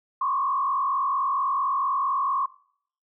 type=tone with frequency modulation; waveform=sine; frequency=1095 Hz; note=C#6; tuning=22 cents flat; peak=-22 dBFS; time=0.21-2.46 s; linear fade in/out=5 ms; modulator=44.4 Hz; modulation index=1.4; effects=noise-tail reverb RT60 0.6 s tail -21 dB re dry